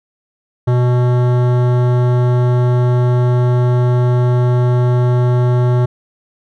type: tone with hard clipping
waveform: sine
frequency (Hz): 123.47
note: B2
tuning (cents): 0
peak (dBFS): -12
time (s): 0.67-5.86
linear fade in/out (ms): 10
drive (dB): 16
effects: none